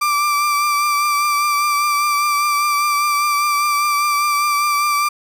35% pulse tone with vibrato, 1174.7 Hz, D6, in tune, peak -13 dBFS, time 0.01-5.09 s, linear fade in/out 10 ms, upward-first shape triangle, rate 5 Hz, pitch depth 29 cents each way, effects none

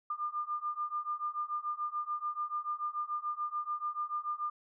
sine beating tone pair, 1200 / 1206.9 Hz, D6 / D6, +37 / +47 cents, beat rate 6.9 Hz, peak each -37 / -36 dBFS, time 0.1-4.5 s, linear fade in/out 5 ms, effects none

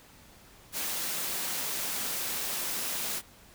white high-pass noise, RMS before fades -33 dBFS, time 0.72-3.22 s, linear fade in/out 50 ms, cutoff 140 Hz, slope 96 dB/octave, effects pink hiss -55 dBFS RMS until 3.54 s

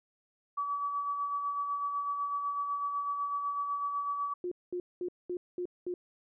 sine tone with tremolo, 1144 Hz, D6, 46 cents flat, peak -29 dBFS, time 0.57-4.34 s, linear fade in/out 10 ms, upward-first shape sine, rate 8 Hz, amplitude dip 40%
sine tone bursts, 357 Hz, F4, 38 cents sharp, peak -32 dBFS, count 6, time 4.44-5.94 s, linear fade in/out 2 ms, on 75 ms, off 210 ms
effects none

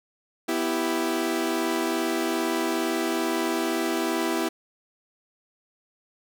sawtooth chord, E minor, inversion second, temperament equal, 246.9 / 329.6 / 392 Hz, B3 / E4 / G4, 0 / 0 / 0 cents, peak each -27 / -22 / -26 dBFS, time 0.48-4.49 s, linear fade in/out 10 ms, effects none

